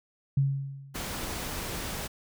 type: tone with exponential decay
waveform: sine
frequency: 137.7 Hz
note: C#3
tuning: 11 cents flat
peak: -19 dBFS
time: 0.37-1.16 s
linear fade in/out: 5 ms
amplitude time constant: 170 ms
type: noise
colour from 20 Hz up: pink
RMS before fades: -35 dBFS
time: 0.94-2.08 s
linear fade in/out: 20 ms
effects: none